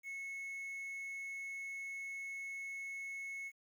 triangle tone with quantisation, 2193 Hz, C#7, 19 cents flat, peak -40 dBFS, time 0.03-3.52 s, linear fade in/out 50 ms, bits 11, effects none

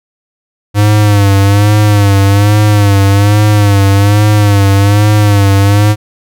square tone with vibrato, 102 Hz, G#2, 31 cents flat, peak -5 dBFS, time 0.74-5.96 s, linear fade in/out 50 ms, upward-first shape sine, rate 1.2 Hz, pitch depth 63 cents each way, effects none

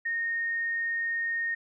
sine tone, 1848 Hz, A#6, 16 cents flat, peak -27 dBFS, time 0.05-1.55 s, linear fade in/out 10 ms, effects none

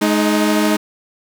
sawtooth tone pair together, 211.8 / 311.1 Hz, G#3 / D#4, +34 / 0 cents, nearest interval perfect fifth, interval 666 cents, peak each -12 dBFS, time 0.01-0.77 s, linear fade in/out 10 ms, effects none

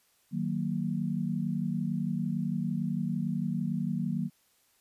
sine chord, D# minor, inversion none, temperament just, 155.56 / 186.68 / 233.3 Hz, D#3 / F#3 / A#3, 0 / +16 / +2 cents, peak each -33 / -32 / -33 dBFS, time 0.31-4.3 s, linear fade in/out 50 ms, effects white hiss -68 dBFS RMS until 4.8 s + resampled to 32000 Hz

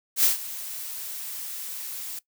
blue noise with ADSR envelope, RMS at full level -18 dBFS, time 0.16-2.19 s, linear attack 78 ms, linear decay 130 ms, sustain -17 dB, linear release 4 ms, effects noise-tail reverb RT60 0.1 s tail -19 dB re dry

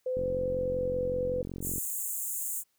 sine tone with pitch glide, 510 to 502.7 Hz, C5 to B4, -44 to +31 cents, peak -28 dBFS, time 0.06-1.42 s, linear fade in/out 5 ms, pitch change -25 cents, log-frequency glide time 0.54-1.02 s
click train, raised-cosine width 3 ms, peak -25 dBFS, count 74, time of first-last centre 0.17-1.781 s, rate 45.3 Hz
pink high-pass noise, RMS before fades -34 dBFS, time 1.61-2.64 s, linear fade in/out 50 ms, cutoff 6800 Hz, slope 96 dB/octave
effects white hiss -74 dBFS RMS until 2.78 s

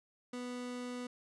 30% pulse tone, 246.9 Hz, B3, in tune, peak -37 dBFS, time 0.33-1.07 s, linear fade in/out 5 ms, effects resampled to 22050 Hz

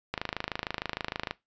click train, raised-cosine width 0.3 ms, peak -14 dBFS, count 32, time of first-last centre 0.14-1.31 s, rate 26.5 Hz, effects noise-tail reverb RT60 0.2 s tail -20 dB re dry + resampled to 16000 Hz

